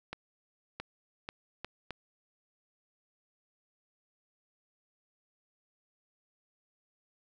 accelerating click train, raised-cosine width 0.3 ms, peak -22 dBFS, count 5, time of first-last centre 0.13-1.907 s, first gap 670 ms, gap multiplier 0.73, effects none

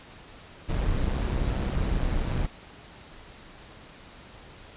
brown noise with amplitude modulation, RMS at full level -24 dBFS, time 0.68-2.47 s, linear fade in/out 20 ms, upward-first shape sine, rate 128 Hz, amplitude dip 50%, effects pink hiss -48 dBFS RMS until 4.76 s + resampled to 8000 Hz

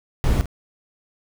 brown noise with echo, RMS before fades -18 dBFS, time 0.24-0.41 s, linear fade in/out 0 ms, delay 47 ms, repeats 1, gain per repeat -13 dB, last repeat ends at 0.457 s, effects none

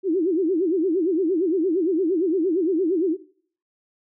sine tone with vibrato, 348.3 Hz, F4, 5 cents flat, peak -18 dBFS, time 0.03-3.17 s, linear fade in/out 50 ms, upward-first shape sine, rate 8.7 Hz, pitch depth 210 cents each way, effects noise-tail reverb RT60 0.5 s tail -17 dB re dry

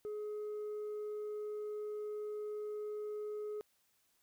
sine tone, 421.4 Hz, G#4, 25 cents sharp, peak -36 dBFS, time 0.05-3.61 s, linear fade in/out 0 ms, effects tanh soft clip ceiling -38 dBFS + white hiss -75 dBFS RMS until 4.22 s

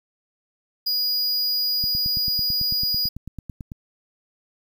square tone, 4900 Hz, D#8, 27 cents flat, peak -21 dBFS, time 0.86-3.09 s, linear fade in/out 10 ms
click train, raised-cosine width 5 ms, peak -21 dBFS, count 18, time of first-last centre 1.84-3.718 s, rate 9.05 Hz
effects 9-bit

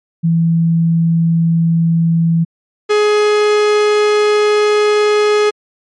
sine / 45% pulse tone pair in turn, 165.9 / 419.6 Hz, E3 / G#4, +11 / +18 cents, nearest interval octave + major third, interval 1607 cents, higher second, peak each -9 dBFS, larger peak neither, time 0.23-2.45 / 2.89-5.51 s, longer second, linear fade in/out 20 ms, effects low-pass 5000 Hz 12 dB/octave + MP3 48 kbps

